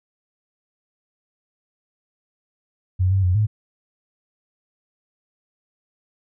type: tone with pitch steps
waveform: sine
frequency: 92.3 / 96.5 / 90.1 / 106.7 Hz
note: F#2 / G2 / F#2 / G#2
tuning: -4 / -27 / -45 / +47 cents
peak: -15 dBFS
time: 2.99-3.47 s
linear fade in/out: 20 ms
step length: 120 ms
effects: none